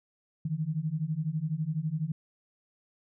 sine beating tone pair, 150 / 162 Hz, D3 / E3, +37 / -30 cents, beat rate 12 Hz, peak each -32 / -31 dBFS, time 0.45-2.12 s, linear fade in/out 5 ms, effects none

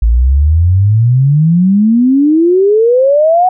sine exponential sweep, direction up, 53.8 to 750 Hz, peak -5 dBFS, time 0.02-3.49 s, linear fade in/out 5 ms, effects none

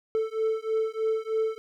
triangle beating tone pair, 440 / 443.2 Hz, A4 / A4, 0 / +13 cents, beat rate 3.2 Hz, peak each -26 dBFS, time 0.15-1.58 s, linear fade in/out 0 ms, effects none

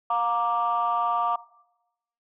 sine chord, Bb major, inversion second, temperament equal with one note detuned, 709.4 / 932.3 / 1174.7 Hz, F5 / Bb5 / D6, +27 / 0 / 0 cents, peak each -26 / -26 / -24 dBFS, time 0.1-1.36 s, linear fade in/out 5 ms, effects noise-tail reverb RT60 0.9 s tail -20 dB re dry + tanh soft clip ceiling -15 dBFS

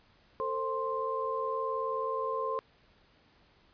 sine tone cluster, 449 / 528 / 1049 Hz, A4 / C5 / C6, +35 / +16 / +4 cents, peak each -35 / -36 / -33 dBFS, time 0.4-2.59 s, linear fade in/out 0 ms, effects pink hiss -64 dBFS RMS until 3.73 s + resampled to 11025 Hz

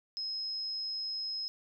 sine tone, 5130 Hz, E8, 48 cents flat, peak -34 dBFS, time 0.17-1.48 s, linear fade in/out 0 ms, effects none

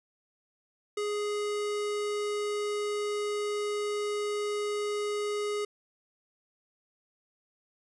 square tone, 415.3 Hz, G#4, in tune, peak -30 dBFS, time 0.97-5.65 s, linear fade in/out 5 ms, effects resampled to 24000 Hz

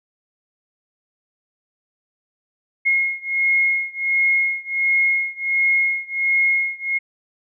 sine beating tone pair, 2155 / 2156.4 Hz, C#7 / C#7, -49 / -48 cents, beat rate 1.4 Hz, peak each -19 / -20 dBFS, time 2.85-6.99 s, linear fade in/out 20 ms, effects none

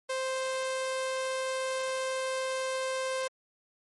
sawtooth tone, 523.3 Hz, C5, in tune, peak -26 dBFS, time 0.09-3.28 s, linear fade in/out 10 ms, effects MP3 48 kbps

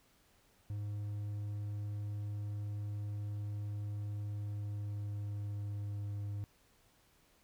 triangle tone with pitch glide, 103.4 to 102.04 Hz, G#2 to G#2, -7 to -30 cents, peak -35 dBFS, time 0.7-6.44 s, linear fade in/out 0 ms, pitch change -23 cents, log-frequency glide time 4.31-6.18 s, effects pink hiss -69 dBFS RMS until 7.43 s

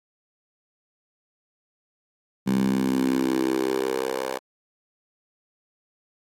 10% pulse tone with high-pass filter sweep, 65.41 Hz, C2, in tune, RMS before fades -24 dBFS, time 2.46-4.39 s, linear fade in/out 20 ms, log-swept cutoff 180 to 580 Hz, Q 4.2, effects AAC 48 kbps

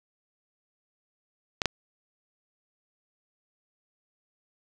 clicks, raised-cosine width 0.2 ms, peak -8 / -6 dBFS, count 2, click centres 1.618 / 1.657 s, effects none

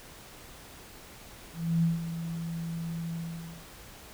sine tone with ADSR envelope, 166.4 Hz, E3, 17 cents sharp, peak -21 dBFS, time 1.53-3.67 s, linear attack 300 ms, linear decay 160 ms, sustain -11 dB, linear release 520 ms, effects pink hiss -49 dBFS RMS until 4.13 s

